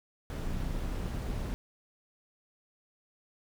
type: noise with amplitude modulation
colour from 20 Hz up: brown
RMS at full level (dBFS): -32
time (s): 0.3-1.54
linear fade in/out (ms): 0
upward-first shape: sine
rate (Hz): 209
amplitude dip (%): 50
effects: none